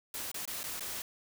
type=noise with dropouts; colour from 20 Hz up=white; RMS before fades=-39 dBFS; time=0.14-1.02 s; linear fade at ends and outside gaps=2 ms; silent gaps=0.316-0.343 / 0.454-0.476 / 0.632-0.639 / 0.796-0.806 s; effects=none